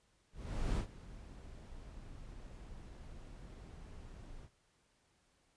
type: noise with ADSR envelope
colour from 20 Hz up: brown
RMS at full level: -33 dBFS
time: 0.32-4.5 s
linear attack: 450 ms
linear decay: 94 ms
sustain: -18 dB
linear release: 68 ms
effects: pink hiss -74 dBFS RMS until 5.56 s + resampled to 22050 Hz